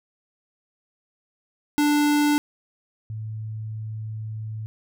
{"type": "tone pair in turn", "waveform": ["square", "sine"], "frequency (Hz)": [294.3, 109.22], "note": ["D4", "A2"], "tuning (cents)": [4, -12], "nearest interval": "octave + perfect fourth", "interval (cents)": 1716, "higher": "first", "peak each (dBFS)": [-18, -29], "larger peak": "first", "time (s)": [[1.78, 2.38], [3.1, 4.66]], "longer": "second", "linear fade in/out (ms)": 0, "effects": []}